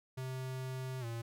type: tone with pitch glide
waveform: square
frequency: 130 to 115.82 Hz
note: C3 to A#2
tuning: -11 to -11 cents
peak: -39 dBFS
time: 0.17-1.22 s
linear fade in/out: 10 ms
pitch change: -200 cents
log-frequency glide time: 1-1.05 s
effects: none